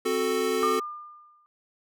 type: chord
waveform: square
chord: F# diminished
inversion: second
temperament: equal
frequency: 261.6 / 370 / 440 Hz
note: C4 / F#4 / A4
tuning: 0 / 0 / 0 cents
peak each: -33 / -29 / -27 dBFS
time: 0.05-0.8 s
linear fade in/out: 10 ms
type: tone with exponential decay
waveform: sine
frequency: 1203 Hz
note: D6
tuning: 41 cents sharp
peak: -21 dBFS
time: 0.63-1.46 s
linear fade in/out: 0 ms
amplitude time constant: 180 ms
effects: none